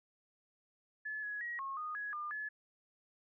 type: tone with pitch steps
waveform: sine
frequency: 1720 / 1679 / 1902 / 1086 / 1233 / 1674 / 1203 / 1712 Hz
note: A6 / G#6 / A#6 / C#6 / D#6 / G#6 / D6 / A6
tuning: -40 / +18 / +34 / -36 / -16 / +13 / +41 / -48 cents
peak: -38 dBFS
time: 1.05-2.49 s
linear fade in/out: 10 ms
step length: 180 ms
effects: none